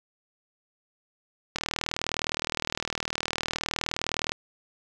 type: click train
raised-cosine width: 0.2 ms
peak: -10 dBFS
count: 110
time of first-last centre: 1.56-4.319 s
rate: 39.5 Hz
effects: none